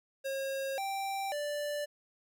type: tone with pitch steps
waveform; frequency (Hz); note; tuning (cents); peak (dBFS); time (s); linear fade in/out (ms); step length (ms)
square; 541 / 783 / 587; C#5 / G5 / D5; -42 / -2 / -1; -34; 0.24-1.86; 20; 540
effects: none